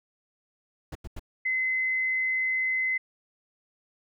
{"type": "noise bursts", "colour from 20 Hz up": "brown", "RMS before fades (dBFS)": -36, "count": 3, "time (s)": [0.92, 1.195], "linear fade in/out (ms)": 5, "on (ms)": 33, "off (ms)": 88}
{"type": "tone", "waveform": "sine", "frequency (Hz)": 2046, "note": "C7", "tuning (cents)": -39, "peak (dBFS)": -24, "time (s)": [1.45, 2.98], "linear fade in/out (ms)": 10}
{"effects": []}